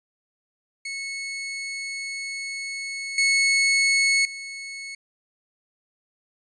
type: tone with level steps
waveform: sawtooth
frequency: 2198 Hz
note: C#7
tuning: 15 cents flat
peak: -26 / -14 / -30 dBFS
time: 0.85-4.95 s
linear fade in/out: 5 ms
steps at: 3.18 / 4.25 s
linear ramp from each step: 2 ms
effects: resampled to 22050 Hz